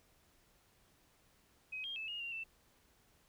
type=tone with pitch steps; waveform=sine; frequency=2528 / 3218 / 2618 / 2855 / 2769 / 2665 Hz; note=D#7 / G7 / E7 / F7 / F7 / E7; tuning=+27 / +45 / -13 / +37 / -15 / +18 cents; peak=-40 dBFS; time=1.72-2.44 s; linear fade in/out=10 ms; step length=120 ms; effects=pink hiss -70 dBFS RMS until 3.28 s